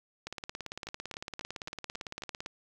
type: two click trains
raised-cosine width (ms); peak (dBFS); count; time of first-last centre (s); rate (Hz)
0.2; -21 / -24; 40 / 6; 0.27-2.461 / 0.87-2.221; 17.8 / 3.7
effects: 9-bit